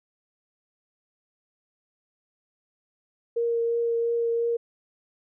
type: tone with vibrato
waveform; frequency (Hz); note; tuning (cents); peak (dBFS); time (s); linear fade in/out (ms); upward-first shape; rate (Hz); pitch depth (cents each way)
sine; 466.2; A#4; 0; -22; 3.36-4.57; 10; triangle; 2.9; 12
effects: none